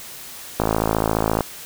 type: click train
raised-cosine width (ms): 1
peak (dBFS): -4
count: 45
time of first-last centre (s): 0.6-1.407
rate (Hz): 54.5
effects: white hiss -37 dBFS RMS until 1.65 s